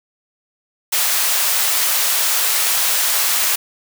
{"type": "high-pass noise", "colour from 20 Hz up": "white", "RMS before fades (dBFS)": -17, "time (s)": [0.92, 3.56], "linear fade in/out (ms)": 10, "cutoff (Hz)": 680, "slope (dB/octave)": 12, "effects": []}